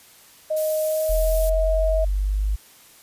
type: tone with pitch glide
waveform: sine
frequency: 622.3 to 638.7 Hz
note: D#5 to D#5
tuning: 0 to +45 cents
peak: -20 dBFS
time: 0.5-2.05 s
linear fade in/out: 10 ms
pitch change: +45 cents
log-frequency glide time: 0.84-1.38 s
type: noise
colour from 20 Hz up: violet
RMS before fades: -30 dBFS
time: 0.56-1.5 s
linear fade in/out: 10 ms
type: linear sweep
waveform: sine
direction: up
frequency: 41.43 to 51.7 Hz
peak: -19 dBFS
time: 1.09-2.56 s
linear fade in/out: 10 ms
effects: white hiss -50 dBFS RMS until 3.02 s + resampled to 32000 Hz